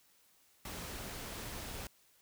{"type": "noise", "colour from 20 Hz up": "pink", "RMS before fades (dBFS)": -44, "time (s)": [0.65, 1.87], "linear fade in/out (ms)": 2, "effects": ["white hiss -68 dBFS RMS until 2.21 s"]}